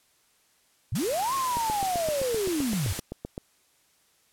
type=linear two-way sweep; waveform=sine; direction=up then down; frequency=77.8 to 1098 to 77.8 Hz; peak=-25 dBFS; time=0.92-2.93 s; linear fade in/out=5 ms; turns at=1.34 s
type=noise; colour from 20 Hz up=white; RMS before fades=-34 dBFS; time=0.95-3 s; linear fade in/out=5 ms
type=click train; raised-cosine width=2 ms; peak=-20 dBFS; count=15; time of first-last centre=1.57-3.379 s; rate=7.74 Hz
effects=white hiss -65 dBFS RMS until 4.32 s + low-pass 12000 Hz 12 dB/octave